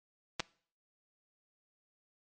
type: clicks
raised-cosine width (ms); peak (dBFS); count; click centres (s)
0.2; -15; 2; 0.397 / 0.403
effects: noise-tail reverb RT60 0.5 s tail -23 dB re dry + MP3 48 kbps